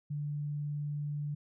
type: tone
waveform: sine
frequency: 146.83 Hz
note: D3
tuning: in tune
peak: -33 dBFS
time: 0.1-1.35 s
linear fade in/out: 10 ms
effects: none